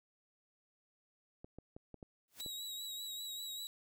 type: clicks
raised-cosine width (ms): 2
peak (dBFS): -36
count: 6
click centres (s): 1.445 / 1.586 / 1.765 / 1.943 / 2.028 / 2.462
type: noise with exponential growth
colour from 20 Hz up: white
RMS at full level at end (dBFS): -47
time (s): 2.28-2.41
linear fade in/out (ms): 1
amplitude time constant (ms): 28
type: tone with vibrato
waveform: sawtooth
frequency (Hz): 3863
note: B7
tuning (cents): -39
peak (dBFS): -39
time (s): 2.4-3.67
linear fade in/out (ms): 0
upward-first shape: sine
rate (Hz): 5.1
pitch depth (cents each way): 33
effects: none